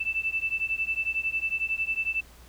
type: beating tone pair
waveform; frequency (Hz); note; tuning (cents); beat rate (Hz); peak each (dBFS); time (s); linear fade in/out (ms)
sine; 2644 / 2655; E7 / E7; +5 / +12; 11; -29; 0-2.21; 10
effects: added 60 Hz sine -51 dBFS peak until 2.48 s + pink hiss -54 dBFS RMS until 2.48 s